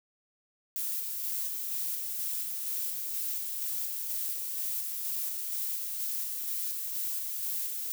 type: noise with tremolo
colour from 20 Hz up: violet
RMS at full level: -33 dBFS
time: 0.76-7.92 s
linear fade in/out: 0 ms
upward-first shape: square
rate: 2.1 Hz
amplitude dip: 25%
effects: none